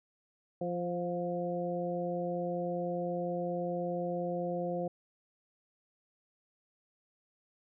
harmonic tone with a mistuned harmonic, 174.61 Hz, F3, in tune, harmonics 1 / 2 / 3 / 4, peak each -37 / -39 / -35 / -40 dBFS, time 0.61-4.88 s, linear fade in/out 5 ms, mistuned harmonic 4, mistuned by +24 cents, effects none

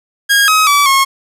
sawtooth tone with pitch steps, 1633 / 1270 / 1149 / 1086 Hz, G#6 / D#6 / D6 / C#6, -30 / +35 / -38 / -36 cents, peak -4 dBFS, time 0.29-1.05 s, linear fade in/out 20 ms, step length 190 ms, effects resampled to 32000 Hz + 7-bit

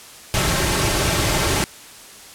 pink noise with comb filter, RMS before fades -19 dBFS, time 0.34-1.64 s, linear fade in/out 0 ms, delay 4.1 ms, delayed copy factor -0.5, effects white hiss -41 dBFS RMS until 2.34 s + low-pass 11000 Hz 12 dB/octave

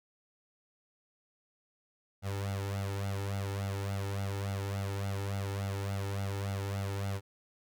sawtooth tone with flanger, 99 Hz, G2, 18 cents sharp, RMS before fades -35 dBFS, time 2.22-7.21 s, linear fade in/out 50 ms, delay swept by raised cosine 1.4 to 2.31 ms, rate 3.5 Hz, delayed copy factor +0.9, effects none

